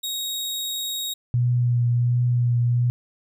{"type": "tone", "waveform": "sawtooth", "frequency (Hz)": 3771, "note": "A#7", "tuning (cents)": 19, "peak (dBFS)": -23, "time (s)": [0.03, 1.14], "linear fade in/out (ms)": 10}
{"type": "tone with vibrato", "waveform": "sine", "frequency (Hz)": 121.3, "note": "B2", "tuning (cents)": -31, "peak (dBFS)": -17, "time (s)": [1.34, 2.9], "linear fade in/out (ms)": 0, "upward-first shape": "triangle", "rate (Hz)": 1.4, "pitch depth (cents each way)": 21}
{"effects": []}